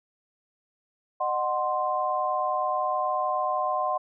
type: chord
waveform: sine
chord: C diminished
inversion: first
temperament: equal with one note detuned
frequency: 610.5 / 740 / 1046.5 Hz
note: Eb5 / Gb5 / C6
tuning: -33 / 0 / 0 cents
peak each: -30 / -28 / -27 dBFS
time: 1.2-3.98 s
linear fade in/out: 10 ms
effects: none